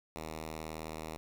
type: tone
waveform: 5% pulse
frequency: 79 Hz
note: D#2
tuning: 27 cents sharp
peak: -29 dBFS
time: 0.16-1.17 s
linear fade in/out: 0 ms
effects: none